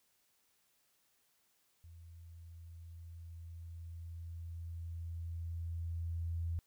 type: tone with level ramp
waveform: sine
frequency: 83.8 Hz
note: E2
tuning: 29 cents sharp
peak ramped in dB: -52 to -34 dBFS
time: 1.84-6.59 s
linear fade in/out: 0 ms
effects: white hiss -75 dBFS RMS until 6.66 s